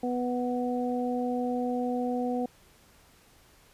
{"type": "harmonic tone", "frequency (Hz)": 246.9, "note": "B3", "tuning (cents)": 0, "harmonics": [1, 2, 3], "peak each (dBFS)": [-29, -32, -34], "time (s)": [0.03, 2.46], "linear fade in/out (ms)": 5, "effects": ["pink hiss -59 dBFS RMS until 3.73 s", "resampled to 32000 Hz"]}